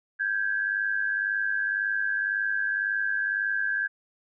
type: tone pair together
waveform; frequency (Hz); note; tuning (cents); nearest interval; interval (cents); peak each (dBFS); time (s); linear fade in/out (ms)
sine; 1572 / 1673.9; G6 / G#6; +4 / +13; minor second; 109; -26 / -29; 0.19-3.88; 20
effects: none